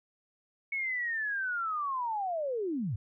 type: linear sweep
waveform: sine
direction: down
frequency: 2217 to 88.2 Hz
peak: -30 dBFS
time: 0.72-2.96 s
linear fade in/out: 5 ms
effects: none